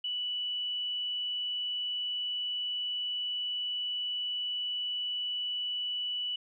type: tone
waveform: sine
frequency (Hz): 2960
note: F#7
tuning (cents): 0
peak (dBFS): -31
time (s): 0.04-6.36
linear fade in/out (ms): 5
effects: none